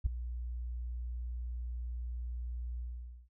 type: tone with ADSR envelope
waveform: sine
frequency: 60.1 Hz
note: B1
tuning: 46 cents flat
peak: -22 dBFS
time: 0.04-3.29 s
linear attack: 21 ms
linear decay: 8 ms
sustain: -14 dB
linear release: 500 ms
effects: none